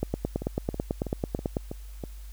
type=two click trains; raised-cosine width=2 ms; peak=-13 / -20 dBFS; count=15 / 6; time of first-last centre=0.03-1.568 / 0.42-2.038 s; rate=9.1 / 3.09 Hz; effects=added 50 Hz sine -39 dBFS peak until 2.32 s + white hiss -56 dBFS RMS until 2.32 s